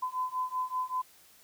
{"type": "beating tone pair", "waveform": "sine", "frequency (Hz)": [1013, 1018.2], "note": ["B5", "C6"], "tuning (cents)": [44, -47], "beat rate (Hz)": 5.2, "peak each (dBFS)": [-34, -33], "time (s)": [0.02, 1.02], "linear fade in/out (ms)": 10, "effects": ["white hiss -59 dBFS RMS until 1.43 s"]}